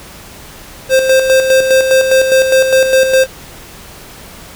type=tone with tremolo; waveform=square; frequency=525 Hz; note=C5; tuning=6 cents sharp; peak=-6 dBFS; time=0.89-3.27 s; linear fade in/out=50 ms; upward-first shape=square; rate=4.9 Hz; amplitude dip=50%; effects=pink hiss -34 dBFS RMS until 4.55 s